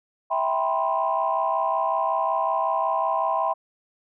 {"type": "chord", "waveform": "sine", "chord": "C major seventh", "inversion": "first", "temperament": "just", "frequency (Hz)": [654.1, 784.9, 981.1, 1046.5], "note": ["E5", "G5", "B5", "C6"], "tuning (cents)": [-14, 2, -12, 0], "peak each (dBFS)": -26, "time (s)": [0.3, 3.54], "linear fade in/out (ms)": 20, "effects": ["tanh soft clip ceiling -11 dBFS"]}